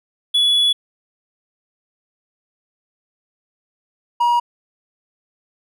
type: tone pair in turn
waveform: triangle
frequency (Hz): 3405 / 955.5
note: G#7 / A#5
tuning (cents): +42 / +43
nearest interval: octave + minor seventh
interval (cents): 2199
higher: first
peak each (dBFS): -11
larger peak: neither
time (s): 0.34-0.73 / 4.2-4.4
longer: first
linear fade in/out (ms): 10
effects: none